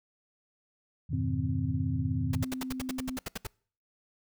sine chord, F half-diminished seventh, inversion none, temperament equal, 87.31 / 103.83 / 123.47 / 155.56 Hz, F2 / Ab2 / Cb3 / Eb3, 0 / 0 / 0 / 0 cents, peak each -34 dBFS, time 1.09-2.45 s, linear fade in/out 20 ms
sine tone with pitch glide, 260 to 258.2 Hz, C4 to C4, -11 to -23 cents, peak -34 dBFS, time 1.13-3.18 s, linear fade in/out 2 ms, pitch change -12 cents, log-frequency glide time 2.02-2.16 s
pink noise bursts, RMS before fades -35 dBFS, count 13, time 2.33-3.47 s, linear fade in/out 5 ms, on 24 ms, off 69 ms
effects noise-tail reverb RT60 0.5 s tail -26 dB re dry

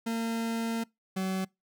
40% pulse tone pair in turn, 228.2 / 189.03 Hz, A#3 / F#3, -37 / +37 cents, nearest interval minor third, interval 326 cents, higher first, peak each -28 dBFS, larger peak neither, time 0.06-0.84 / 1.16-1.45 s, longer first, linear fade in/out 10 ms, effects noise-tail reverb RT60 0.2 s tail -25 dB re dry

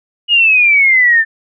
sine exponential sweep, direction down, 2900 to 1771 Hz, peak -6 dBFS, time 0.28-1.25 s, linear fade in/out 50 ms, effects none

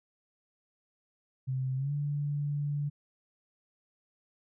sine tone with pitch glide, 130.81 to 145.14 Hz, C3 to D3, 0 to -20 cents, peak -29 dBFS, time 1.47-2.9 s, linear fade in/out 20 ms, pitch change +180 cents, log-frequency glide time 1.76-1.92 s, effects none

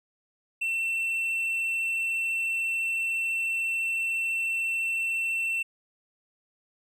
triangle tone, 2693 Hz, E7, 36 cents sharp, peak -24 dBFS, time 0.61-5.63 s, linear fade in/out 10 ms, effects none

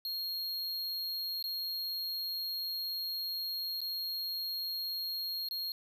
square tone with dropouts, 4259 Hz, C8, 30 cents sharp, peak -35 dBFS, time 0.05-5.72 s, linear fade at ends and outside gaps 1 ms, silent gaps 1.426-1.44 / 3.806-3.815 / 5.487-5.51 s, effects none

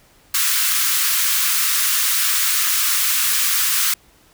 white high-pass noise, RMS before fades -18 dBFS, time 0.34-3.94 s, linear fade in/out 5 ms, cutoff 1100 Hz, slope 48 dB/octave, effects pink hiss -53 dBFS RMS until 4.33 s

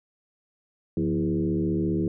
sine tone with frequency modulation, 252.9 Hz, B3, 41 cents sharp, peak -22 dBFS, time 0.97-2.08 s, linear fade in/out 2 ms, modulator 74.9 Hz, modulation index 1.9, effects none

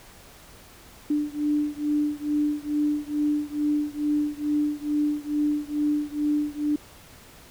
sine beating tone pair, 295.5 / 297.8 Hz, D4 / D4, +11 / +24 cents, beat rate 2.3 Hz, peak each -25 / -26 dBFS, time 1.1-6.76 s, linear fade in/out 5 ms, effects pink hiss -49 dBFS RMS until 7.5 s

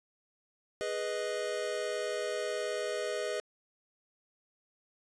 square chord, G# minor, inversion none, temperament equal, 415.3 / 493.9 / 622.3 Hz, G#4 / B4 / D#5, 0 / 0 / 0 cents, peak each -38 / -38 / -37 dBFS, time 0.81-3.4 s, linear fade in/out 0 ms, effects resampled to 22050 Hz

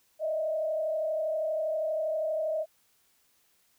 sine tone with frequency modulation, 628 Hz, D#5, 16 cents sharp, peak -27 dBFS, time 0.19-2.66 s, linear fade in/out 50 ms, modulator 32.5 Hz, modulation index 0.77, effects white hiss -68 dBFS RMS until 3.78 s

